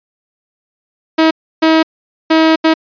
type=tone bursts at uneven times; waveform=sawtooth; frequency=320 Hz; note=D#4; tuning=49 cents sharp; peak=-3 dBFS; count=4; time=1.18-1.31 / 1.62-1.83 / 2.3-2.56 / 2.64-2.74 s; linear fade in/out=10 ms; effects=resampled to 11025 Hz